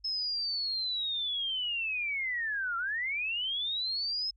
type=linear two-way sweep; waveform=sine; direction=down then up; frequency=5210 to 1347 to 5210 Hz; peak=-30 dBFS; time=0.04-4.31 s; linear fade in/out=10 ms; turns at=2.77 s; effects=added 50 Hz sine -61 dBFS peak until 4.36 s